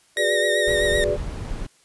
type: chord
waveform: sine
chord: G# half-diminished seventh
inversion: third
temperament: equal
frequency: 370 / 415.3 / 493.9 / 587.3 Hz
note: F#4 / G#4 / B4 / D5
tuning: 0 / 0 / 0 / 0 cents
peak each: -28 / -25 / -28 / -22 dBFS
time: 0.16-1.18 s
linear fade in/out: 50 ms
type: tone with vibrato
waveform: 30% pulse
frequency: 1864.7 Hz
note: A#6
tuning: in tune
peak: -19 dBFS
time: 0.17-1.04 s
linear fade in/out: 0 ms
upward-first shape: sine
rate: 7.8 Hz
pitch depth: 39 cents each way
type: noise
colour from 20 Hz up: brown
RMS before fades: -29 dBFS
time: 0.67-1.67 s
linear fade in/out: 10 ms
effects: white hiss -58 dBFS RMS until 1.84 s + resampled to 24000 Hz